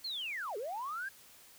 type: linear two-way sweep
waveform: triangle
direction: down then up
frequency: 4383 to 389.7 to 1646 Hz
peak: -33 dBFS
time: 0.04-1.09 s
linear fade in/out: 10 ms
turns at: 0.57 s
effects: tanh soft clip ceiling -34 dBFS + white hiss -58 dBFS RMS until 1.58 s